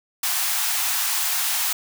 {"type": "high-pass noise", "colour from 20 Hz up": "white", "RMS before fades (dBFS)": -23, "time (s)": [0.23, 1.73], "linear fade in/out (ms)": 5, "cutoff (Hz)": 690, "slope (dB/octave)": 96, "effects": []}